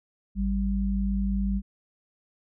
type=tone pair together; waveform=sine; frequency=52.82 / 196 Hz; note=G#1 / G3; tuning=+30 / 0 cents; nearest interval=octave + major seventh; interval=2270 cents; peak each=-26 dBFS; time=0.35-1.62 s; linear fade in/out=50 ms; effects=none